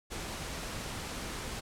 pink noise, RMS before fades -39 dBFS, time 0.1-1.61 s, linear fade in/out 20 ms, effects low-pass 10000 Hz 12 dB/octave

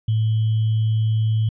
sine tone with sample-and-hold, 110 Hz, A2, in tune, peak -16 dBFS, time 0.08-1.49 s, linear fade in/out 5 ms, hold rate 3150 Hz, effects resampled to 11025 Hz

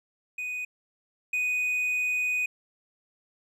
triangle tone pair in turn, 2488 / 2488 Hz, D#7 / D#7, -1 / -1 cents, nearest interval unison, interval 0 cents, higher neither, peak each -29 / -23 dBFS, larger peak second, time 0.38-0.65 / 1.33-2.46 s, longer second, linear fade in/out 5 ms, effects none

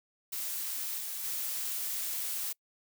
blue noise with level steps, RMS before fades -36 / -38 / -35 dBFS, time 0.32-2.53 s, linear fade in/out 10 ms, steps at 0.98 / 1.23 s, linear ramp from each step 20 ms, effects noise-tail reverb RT60 0.1 s tail -26 dB re dry

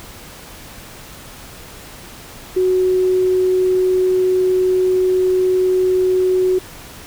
sine tone, 370 Hz, F#4, in tune, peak -12 dBFS, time 2.56-6.59 s, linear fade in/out 10 ms, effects pink hiss -37 dBFS RMS until 7.06 s

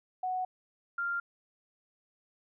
sine tone pair in turn, 740 / 1393.3 Hz, F#5 / F6, 0 / -4 cents, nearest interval major seventh, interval 1096 cents, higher second, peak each -30 / -30 dBFS, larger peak neither, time 0.23-0.45 / 0.98-1.2 s, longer neither, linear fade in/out 5 ms, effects none

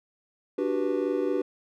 triangle chord, G major seventh, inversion second, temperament just, 294 / 367.5 / 392 / 490 Hz, D4 / F#4 / G4 / B4, +2 / -12 / 0 / -14 cents, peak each -28 dBFS, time 0.58-1.42 s, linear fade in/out 5 ms, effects none

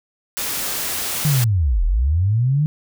white noise, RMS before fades -24 dBFS, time 0.37-1.44 s, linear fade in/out 0 ms
sine linear two-way sweep, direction down then up, 155.56 to 36.71 to 155.56 Hz, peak -14 dBFS, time 1.25-2.66 s, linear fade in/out 0 ms, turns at 1.84 s
effects none

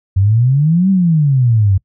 sine exponential two-way sweep, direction up then down, 92.6 to 196.6 to 92.6 Hz, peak -8 dBFS, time 0.16-1.78 s, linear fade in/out 10 ms, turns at 0.9 s, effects noise-tail reverb RT60 0.1 s tail -23 dB re dry

